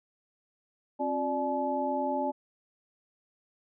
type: tone cluster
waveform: sine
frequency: 267.2 / 356.7 / 590 / 857 Hz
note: C4 / F4 / D5 / A5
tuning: +36 / +37 / +8 / -46 cents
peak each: -33 / -38 / -32 / -31 dBFS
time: 0.99-2.32 s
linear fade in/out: 20 ms
effects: none